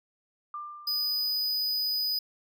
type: tone with exponential decay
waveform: sine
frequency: 1191 Hz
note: D6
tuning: 24 cents sharp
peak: -33 dBFS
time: 0.54-1.6 s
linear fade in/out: 2 ms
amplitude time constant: 230 ms
type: tone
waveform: square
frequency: 4978 Hz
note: D#8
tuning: in tune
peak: -27 dBFS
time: 0.87-2.19 s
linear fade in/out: 5 ms
effects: none